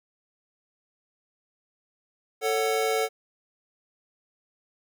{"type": "chord", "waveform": "square", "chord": "F# minor", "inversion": "first", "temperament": "just", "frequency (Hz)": [444, 555, 740], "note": ["A4", "C#5", "F#5"], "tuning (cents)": [16, 2, 0], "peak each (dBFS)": [-26, -32, -30], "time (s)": [2.41, 3.09], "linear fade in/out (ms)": 50, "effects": []}